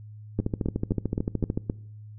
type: two click trains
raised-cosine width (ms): 3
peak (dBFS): -13 / -13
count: 17 / 6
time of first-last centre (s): 0.39-1.575 / 0.4-1.699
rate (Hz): 13.5 / 3.85
effects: noise-tail reverb RT60 0.7 s tail -22 dB re dry + added 106 Hz sine -41 dBFS peak until 2.18 s